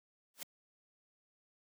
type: noise with exponential growth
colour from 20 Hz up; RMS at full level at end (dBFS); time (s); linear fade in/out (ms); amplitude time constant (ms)
white; -38; 0.34-0.43; 2; 18
effects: high-pass 200 Hz 12 dB/octave